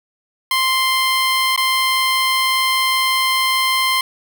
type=tone with dropouts; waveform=15% pulse; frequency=1046.5 Hz; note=C6; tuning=in tune; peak=-8 dBFS; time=0.51-4.01 s; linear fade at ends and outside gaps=2 ms; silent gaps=1.562-1.576 s; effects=8-bit